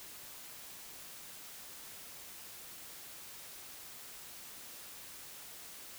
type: silence
effects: white hiss -50 dBFS RMS until 5.98 s